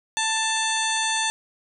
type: harmonic tone with a mistuned harmonic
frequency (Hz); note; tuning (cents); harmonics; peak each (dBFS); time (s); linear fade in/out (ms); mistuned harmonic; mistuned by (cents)
885; A5; +10; 1 / 2 / 3 / 4 / 5 / 7 / 8 / 9 / 10; -27 / -28 / -31 / -28 / -34 / -30 / -36 / -35 / -35; 0.17-1.3; 0; 9; +30
effects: none